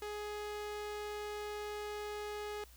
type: tone with low-pass filter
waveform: sawtooth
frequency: 417.8 Hz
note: G#4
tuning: 10 cents sharp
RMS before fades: -42 dBFS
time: 0.02-2.64 s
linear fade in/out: 2 ms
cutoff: 8700 Hz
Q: 0.51
effects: added 60 Hz sine -57 dBFS peak until 2.76 s + white hiss -62 dBFS RMS until 2.76 s